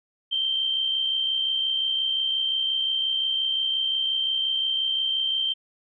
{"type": "tone with amplitude modulation", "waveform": "sine", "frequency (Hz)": 3136, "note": "G7", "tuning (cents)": 0, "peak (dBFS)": -20, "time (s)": [0.31, 5.54], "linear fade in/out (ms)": 20, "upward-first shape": "sine", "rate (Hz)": 65.7, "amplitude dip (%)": 45, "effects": []}